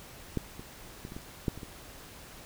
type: clicks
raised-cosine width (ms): 3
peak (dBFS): -16 / -29 / -27 / -29 / -26 / -15 / -30 / -28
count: 8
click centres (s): 0.373 / 0.595 / 1.051 / 1.121 / 1.165 / 1.482 / 1.576 / 1.632
effects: pink hiss -49 dBFS RMS until 2.45 s